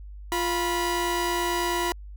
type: tone pair together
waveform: sawtooth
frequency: 349.2 / 978.3 Hz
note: F4 / B5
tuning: 0 / -17 cents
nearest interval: octave + tritone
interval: 1783 cents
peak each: -23 dBFS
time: 0.32-1.92 s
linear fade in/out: 0 ms
effects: added 50 Hz sine -38 dBFS peak until 2.16 s